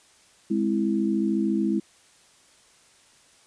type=chord; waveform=sine; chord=Ab augmented; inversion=none; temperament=equal; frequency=207.7 / 261.6 / 329.6 Hz; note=Ab3 / C4 / E4; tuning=0 / 0 / 0 cents; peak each=-24 / -29 / -25 dBFS; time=0.5-1.8 s; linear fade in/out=10 ms; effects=white hiss -57 dBFS RMS until 3.46 s + resampled to 22050 Hz